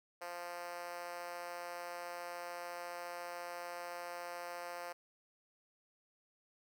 5% pulse tone with high-pass filter, 174.61 Hz, F3, in tune, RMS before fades -45 dBFS, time 0.21-4.93 s, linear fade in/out 10 ms, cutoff 570 Hz, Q 2.6, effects none

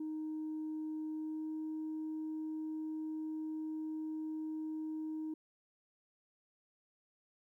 sine tone with pitch glide, 311.1 to 312.9 Hz, D#4 to D#4, 0 to +10 cents, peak -36 dBFS, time 0-5.34 s, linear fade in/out 5 ms, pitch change +10 cents, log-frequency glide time 1.1-1.51 s, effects tanh soft clip ceiling -35 dBFS + 13-bit

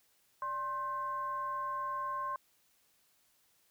sine tone with frequency modulation, 1062 Hz, C6, 25 cents sharp, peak -34 dBFS, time 0.42-2.36 s, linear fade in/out 2 ms, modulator 474 Hz, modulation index 0.43, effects white hiss -71 dBFS RMS until 3.7 s

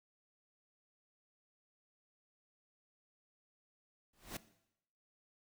pink noise with exponential growth, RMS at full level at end -39 dBFS, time 4.13-4.37 s, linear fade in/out 5 ms, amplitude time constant 51 ms, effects noise-tail reverb RT60 0.8 s tail -17 dB re dry

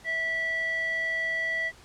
square tone with band-pass filter, 653 Hz, E5, 17 cents flat, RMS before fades -29 dBFS, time 0.04-1.72 s, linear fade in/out 50 ms, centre 1800 Hz, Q 8.2, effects pink hiss -53 dBFS RMS until 1.84 s + low-pass 9000 Hz 12 dB/octave

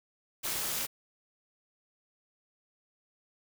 white noise with amplitude modulation, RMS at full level -30 dBFS, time 0.43-0.87 s, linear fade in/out 20 ms, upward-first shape sine, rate 276 Hz, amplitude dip 80%, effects none

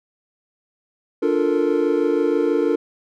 triangle chord, Bb major seventh, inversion first, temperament equal, 293.7 / 349.2 / 440 / 466.2 Hz, D4 / F4 / A4 / Bb4, 0 / 0 / 0 / 0 cents, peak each -20 dBFS, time 1.22-2.76 s, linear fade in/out 10 ms, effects none

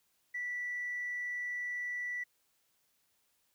triangle tone with tanh clipping, 1962 Hz, B6, 12 cents flat, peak -35 dBFS, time 0.34-2.24 s, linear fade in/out 10 ms, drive 4 dB, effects white hiss -75 dBFS RMS until 3.54 s

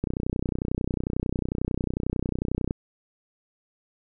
click train, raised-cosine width 3 ms, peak -13 dBFS, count 84, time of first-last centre 0.04-2.709 s, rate 31.1 Hz, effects none

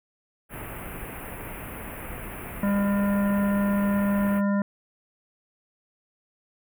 pink band-stop noise, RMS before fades -37 dBFS, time 0.49-4.42 s, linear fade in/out 50 ms, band 2700 to 10000 Hz, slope 48 dB/octave
harmonic tone, 201 Hz, G3, 44 cents sharp, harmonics 1 / 3 / 5 / 7 / 9, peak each -21 / -31 / -35 / -38 / -40 dBFS, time 2.63-4.62 s, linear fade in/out 2 ms
effects none

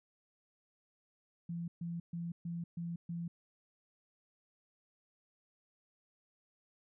sine tone bursts, 170 Hz, F3, 46 cents flat, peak -37 dBFS, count 6, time 1.49-3.28 s, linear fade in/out 5 ms, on 190 ms, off 130 ms, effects none

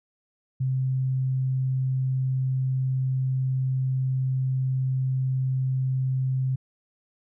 sine tone, 130.81 Hz, C3, in tune, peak -22 dBFS, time 0.6-6.56 s, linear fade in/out 10 ms, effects none

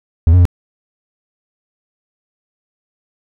triangle tone with pitch steps, 81.8 / 90.3 / 87.8 Hz, E2 / F#2 / F2, -13 / -42 / +10 cents, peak -3 dBFS, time 0.27-0.453 s, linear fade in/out 0 ms, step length 61 ms, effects none

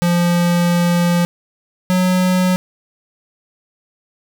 square tone pair in turn, 173.8 / 183.41 Hz, F3 / F#3, -8 / -15 cents, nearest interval minor second, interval 93 cents, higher second, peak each -13 dBFS, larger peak neither, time 0.02-1.25 / 1.9-2.56 s, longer first, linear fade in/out 0 ms, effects none

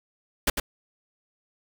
pink noise with echo, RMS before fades -21 dBFS, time 0.47-0.5 s, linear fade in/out 5 ms, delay 100 ms, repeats 1, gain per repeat -6 dB, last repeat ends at 0.6 s, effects none

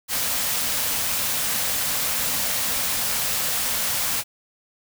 white band-stop noise, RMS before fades -24 dBFS, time 0.08-4.24 s, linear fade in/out 50 ms, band 300 to 440 Hz, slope 96 dB/octave, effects none

